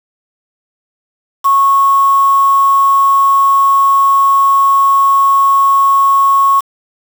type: tone with quantisation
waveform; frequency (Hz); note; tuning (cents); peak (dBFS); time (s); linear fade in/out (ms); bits
sine; 1100; C#6; -14; -6; 1.44-6.61; 20; 4
effects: none